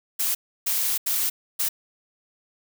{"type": "noise bursts at uneven times", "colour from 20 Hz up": "blue", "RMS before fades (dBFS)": -24, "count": 4, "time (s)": [[0.19, 0.35], [0.66, 0.98], [1.06, 1.3], [1.59, 1.69]], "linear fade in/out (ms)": 10, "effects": []}